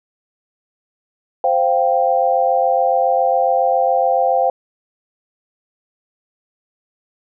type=chord; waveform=sine; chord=C suspended fourth; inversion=none; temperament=just; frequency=523.3 / 697.7 / 784.9 Hz; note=C5 / F5 / G5; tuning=0 / -2 / +2 cents; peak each=-17 dBFS; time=1.44-4.5 s; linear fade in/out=2 ms; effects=none